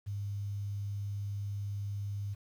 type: tone with quantisation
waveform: sine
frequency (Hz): 101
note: G#2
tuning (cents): -48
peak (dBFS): -34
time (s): 0.06-2.35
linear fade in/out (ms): 20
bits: 10
effects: none